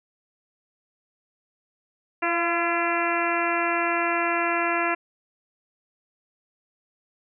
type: harmonic tone with a mistuned harmonic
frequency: 339.9 Hz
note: F4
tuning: 47 cents flat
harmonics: 1 / 2 / 3 / 4 / 5 / 6 / 7 / 8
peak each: -29 / -28 / -29 / -29 / -30 / -32 / -31 / -33 dBFS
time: 2.22-4.95 s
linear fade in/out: 10 ms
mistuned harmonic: 2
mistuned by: +20 cents
effects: none